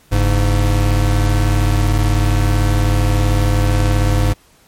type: tone pair together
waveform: square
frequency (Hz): 46.43 / 102.2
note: F#1 / G#2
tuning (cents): +7 / -27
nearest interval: octave + major second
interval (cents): 1366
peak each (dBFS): -15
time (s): 0.11-4.34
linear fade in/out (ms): 20
effects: pink hiss -51 dBFS RMS until 4.67 s + MP3 64 kbps